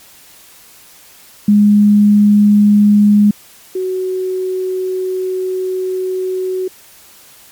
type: tone pair in turn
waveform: sine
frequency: 206.9 / 372.3 Hz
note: G#3 / F#4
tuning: -6 / +11 cents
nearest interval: minor seventh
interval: 1017 cents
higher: second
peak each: -5 / -15 dBFS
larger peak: first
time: 1.48-3.31 / 3.75-6.68 s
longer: second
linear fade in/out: 5 ms
effects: white hiss -42 dBFS RMS until 7.51 s + MP3 96 kbps